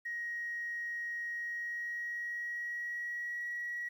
sine tone with pitch glide, 1886 to 1917.9 Hz, A#6 to A#6, +20 to +49 cents, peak -35 dBFS, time 0.05-3.89 s, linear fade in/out 10 ms, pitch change +29 cents, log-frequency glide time 1.3-3.48 s, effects tanh soft clip ceiling -31 dBFS + 11-bit

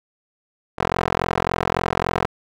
15% pulse tone with band-pass filter, 43.58 Hz, F1, 3 cents flat, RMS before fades -22 dBFS, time 0.78-2.27 s, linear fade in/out 10 ms, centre 950 Hz, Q 0.86, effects none

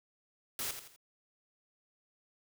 white noise with echo, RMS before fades -37 dBFS, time 0.59-0.71 s, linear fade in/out 2 ms, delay 84 ms, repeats 3, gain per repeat -8 dB, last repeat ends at 0.962 s, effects none

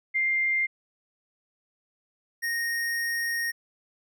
sine / square tone pair in turn, 2102 / 1859.7 Hz, C7 / A#6, +7 / -5 cents, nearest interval major second, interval 212 cents, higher first, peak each -22 / -27 dBFS, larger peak first, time 0.14-0.67 / 2.42-3.52 s, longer second, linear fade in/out 20 ms, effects none

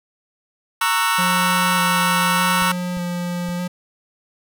sawtooth chord, F# dominant seventh, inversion first, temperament just, 925 / 1110 / 1332 / 1480 Hz, A#5 / C#6 / E6 / F#6, -14 / +2 / +18 / 0 cents, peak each -18 / -18 / -18 / -20 dBFS, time 0.81-2.72 s, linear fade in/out 5 ms
square tone with vibrato, 177.4 Hz, F3, 27 cents sharp, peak -23 dBFS, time 1.18-3.68 s, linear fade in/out 10 ms, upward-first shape square, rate 0.83 Hz, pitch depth 14 cents each way
clicks, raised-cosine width 5 ms, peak -24 dBFS, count 3, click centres 2.622 / 2.971 / 3.489 s
effects none

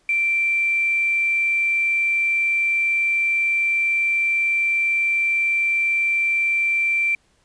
sine tone with quantisation, 2349 Hz, D7, in tune, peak -17 dBFS, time 0.09-7.15 s, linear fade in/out 2 ms, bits 7, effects pink hiss -62 dBFS RMS until 7.44 s + resampled to 22050 Hz

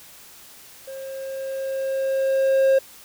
triangle tone with level ramp, 536 Hz, C5, 42 cents sharp, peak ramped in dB -31 to -11 dBFS, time 0.87-2.79 s, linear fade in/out 10 ms, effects white hiss -46 dBFS RMS until 3.04 s

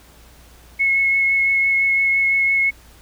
sine tone with vibrato, 2183 Hz, C#7, 27 cents flat, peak -14 dBFS, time 0.79-2.71 s, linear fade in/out 20 ms, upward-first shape triangle, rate 5.9 Hz, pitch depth 14 cents each way, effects added 58 Hz sine -47 dBFS peak until 3.01 s + pink hiss -49 dBFS RMS until 3.01 s

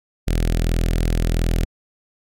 sawtooth tone with notch filter, 41.42 Hz, E1, 9 cents sharp, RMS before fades -19 dBFS, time 0.27-1.65 s, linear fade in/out 10 ms, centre 1000 Hz, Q 0.97, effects AAC 64 kbps

